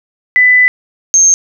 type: tone pair in turn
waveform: sine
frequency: 1997 / 6388 Hz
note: B6 / G8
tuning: +19 / +32 cents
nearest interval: octave + minor sixth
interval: 2013 cents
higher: second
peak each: -4 dBFS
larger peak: neither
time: 0.36-0.68 / 1.14-1.34 s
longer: first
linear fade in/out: 0 ms
effects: none